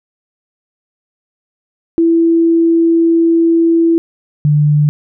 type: tone pair in turn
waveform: sine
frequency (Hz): 332.3 / 148.37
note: E4 / D3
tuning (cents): +14 / +18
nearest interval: octave + major second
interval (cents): 1396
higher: first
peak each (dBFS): -7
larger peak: neither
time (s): 1.98-3.98 / 4.45-4.89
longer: first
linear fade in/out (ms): 0
effects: none